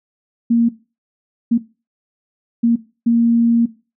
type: tone bursts at uneven times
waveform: sine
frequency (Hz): 233.1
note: A#3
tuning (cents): 0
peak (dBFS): -10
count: 4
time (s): 0.5-0.69 / 1.51-1.58 / 2.63-2.76 / 3.06-3.66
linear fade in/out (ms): 10
effects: noise-tail reverb RT60 0.3 s tail -17 dB re dry